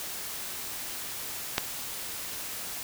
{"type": "click", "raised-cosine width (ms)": 0.2, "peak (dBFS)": -6, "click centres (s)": 1.581, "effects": ["white hiss -37 dBFS RMS until 2.83 s"]}